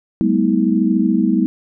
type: tone cluster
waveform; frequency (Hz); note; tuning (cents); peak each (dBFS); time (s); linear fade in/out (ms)
sine; 192 / 213.3 / 246.2 / 320.1; G3 / G#3 / B3 / D#4; -36 / +46 / -5 / +49; -18; 0.21-1.46; 0
effects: none